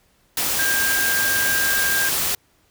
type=tone in noise; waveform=sine; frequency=1600 Hz; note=G6; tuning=35 cents sharp; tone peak=-20 dBFS; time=0.59-2.09 s; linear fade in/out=2 ms; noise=white; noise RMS=-22 dBFS; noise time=0.37-2.35 s; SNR=-1 dB; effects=pink hiss -61 dBFS RMS until 2.7 s